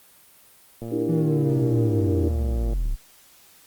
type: click train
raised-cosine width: 2 ms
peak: -21 dBFS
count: 221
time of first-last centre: 0.82-2.733 s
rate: 115 Hz
type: chord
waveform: sine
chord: E half-diminished seventh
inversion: third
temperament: equal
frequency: 293.7 / 329.6 / 392 / 466.2 Hz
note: D4 / E4 / G4 / Bb4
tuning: 0 / 0 / 0 / 0 cents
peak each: -27 / -26 / -32 / -29 dBFS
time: 0.91-2.29 s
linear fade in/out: 10 ms
type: linear sweep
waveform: triangle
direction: down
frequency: 167.9 to 30.87 Hz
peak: -19 dBFS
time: 1.08-2.96 s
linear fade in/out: 20 ms
effects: white hiss -53 dBFS RMS until 3.66 s + Opus 32 kbps